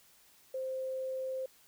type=tone; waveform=sine; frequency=523 Hz; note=C5; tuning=1 cent flat; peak=-34 dBFS; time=0.54-1.46 s; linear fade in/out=5 ms; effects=white hiss -63 dBFS RMS until 1.67 s